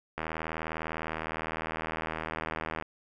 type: click train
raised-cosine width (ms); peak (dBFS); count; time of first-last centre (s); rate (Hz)
0.5; -18; 212; 0.18-2.824; 79.8
effects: none